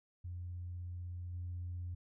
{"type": "tone with level steps", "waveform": "sine", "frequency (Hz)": 88.4, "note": "F2", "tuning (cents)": 22, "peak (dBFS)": [-40, -38], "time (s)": [0.24, 1.95], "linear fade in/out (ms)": 10, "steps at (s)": 1.33, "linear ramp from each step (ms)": 5, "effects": ["tanh soft clip ceiling -35 dBFS"]}